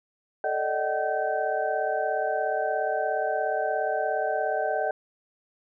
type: tone cluster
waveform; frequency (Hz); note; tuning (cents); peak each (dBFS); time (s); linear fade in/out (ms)
sine; 439.9 / 589 / 626 / 758 / 1547; A4 / D5 / D#5 / F#5 / G6; 0 / +5 / +10 / +42 / -23; -32 / -32 / -29 / -28 / -34; 0.44-4.91; 2
effects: none